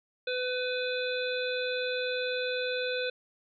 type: harmonic tone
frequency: 502 Hz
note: B4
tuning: 28 cents sharp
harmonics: 1 / 3 / 5 / 7 / 8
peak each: -31 / -36 / -38 / -39 / -40 dBFS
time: 0.27-3.1 s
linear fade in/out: 5 ms
effects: none